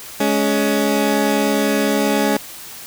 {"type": "tone pair together", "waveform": "20% pulse", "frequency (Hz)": [209.7, 279.9], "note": ["G#3", "C#4"], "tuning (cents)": [17, 17], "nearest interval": "perfect fourth", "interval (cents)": 500, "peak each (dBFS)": -13, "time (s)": [0.2, 2.37], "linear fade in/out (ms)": 5, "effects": ["white hiss -35 dBFS RMS until 2.86 s"]}